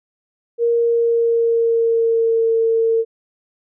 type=tone with pitch glide; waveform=sine; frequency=468.7 to 453.5 Hz; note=A#4 to A#4; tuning=+9 to -48 cents; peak=-13 dBFS; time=0.58-3.05 s; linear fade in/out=50 ms; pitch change=-57 cents; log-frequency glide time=0.69-2.54 s; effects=none